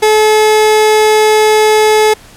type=tone; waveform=30% pulse; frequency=430 Hz; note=A4; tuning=40 cents flat; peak=-3 dBFS; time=0.02-2.14 s; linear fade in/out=10 ms; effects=pink hiss -38 dBFS RMS until 2.36 s + low-pass 12000 Hz 12 dB/octave